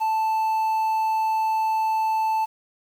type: tone with quantisation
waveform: triangle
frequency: 880 Hz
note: A5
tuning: in tune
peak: -18 dBFS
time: 0-2.46 s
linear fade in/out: 20 ms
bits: 8
effects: none